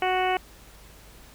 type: harmonic tone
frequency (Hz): 370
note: F#4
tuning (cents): 0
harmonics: 1 / 2 / 3 / 4 / 5 / 6 / 7 / 8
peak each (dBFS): -28 / -24 / -33 / -34 / -35 / -33 / -36 / -36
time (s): 0.02-0.37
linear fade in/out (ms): 2
effects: added 50 Hz sine -51 dBFS peak until 1.34 s + pink hiss -51 dBFS RMS until 1.34 s